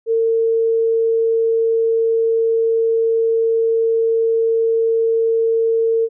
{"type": "tone", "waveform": "sine", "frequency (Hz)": 453.8, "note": "A#4", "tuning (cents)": -47, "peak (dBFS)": -13, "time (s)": [0.06, 6.09], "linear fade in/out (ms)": 50, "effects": []}